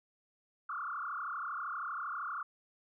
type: tone with frequency modulation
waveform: sine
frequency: 1272 Hz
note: D#6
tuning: 38 cents sharp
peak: -36 dBFS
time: 0.69-2.43 s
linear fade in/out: 5 ms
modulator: 32.7 Hz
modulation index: 5.1
effects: none